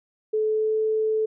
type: tone with pitch glide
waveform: sine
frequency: 432.4 to 436.2 Hz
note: A4 to A4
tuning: -30 to -15 cents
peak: -20 dBFS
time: 0.33-1.26 s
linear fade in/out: 10 ms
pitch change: +15 cents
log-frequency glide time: 0.46-0.79 s
effects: none